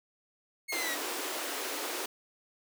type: linear sweep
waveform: sawtooth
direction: down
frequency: 2195 to 1869 Hz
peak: -30 dBFS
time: 0.68-0.96 s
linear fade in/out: 20 ms
type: high-pass noise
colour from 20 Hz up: pink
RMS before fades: -36 dBFS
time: 0.72-2.06 s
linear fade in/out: 5 ms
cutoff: 290 Hz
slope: 48 dB/octave
effects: none